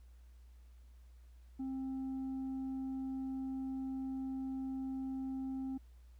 sine tone with tanh clipping, 264.7 Hz, C4, 20 cents sharp, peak -38 dBFS, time 1.59-5.78 s, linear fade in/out 10 ms, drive 3 dB, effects added 60 Hz sine -55 dBFS peak until 6.19 s + pink hiss -75 dBFS RMS until 6.19 s

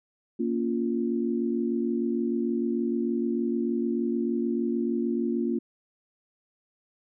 sine chord, Bb minor, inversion none, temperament just, 233.1 / 279.7 / 349.6 Hz, Bb3 / Db4 / F4, 0 / +16 / +2 cents, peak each -27 / -31 / -29 dBFS, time 0.39-5.59 s, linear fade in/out 10 ms, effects none

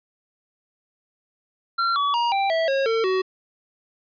square tone with pitch steps, 1369 / 1138 / 945.9 / 786.3 / 653.6 / 543.3 / 451.6 / 375.4 Hz, F6 / C#6 / A#5 / G5 / E5 / C#5 / A4 / F#4, -35 / +45 / +25 / +5 / -15 / -35 / +45 / +25 cents, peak -20 dBFS, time 1.78-3.22 s, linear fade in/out 10 ms, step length 180 ms, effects resampled to 11025 Hz

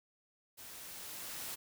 white noise with level ramp, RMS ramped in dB -51 to -42 dBFS, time 0.57-1.56 s, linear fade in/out 20 ms, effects none

